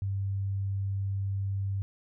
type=tone; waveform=sine; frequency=98.1 Hz; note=G2; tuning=2 cents sharp; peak=-28 dBFS; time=0.02-1.82 s; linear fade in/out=0 ms; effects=none